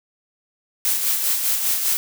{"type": "noise with tremolo", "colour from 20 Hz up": "blue", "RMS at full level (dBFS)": -19, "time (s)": [0.85, 1.97], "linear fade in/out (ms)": 0, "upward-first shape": "sine", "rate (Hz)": 5, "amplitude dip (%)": 45, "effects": []}